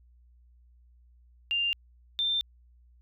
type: tone pair in turn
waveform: sine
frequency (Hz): 2794 / 3579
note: F7 / A7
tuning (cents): 0 / +29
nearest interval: major third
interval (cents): 429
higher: second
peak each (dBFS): -25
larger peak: neither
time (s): 1.51-1.73 / 2.19-2.41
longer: neither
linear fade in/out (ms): 0
effects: added 60 Hz sine -56 dBFS peak until 3.01 s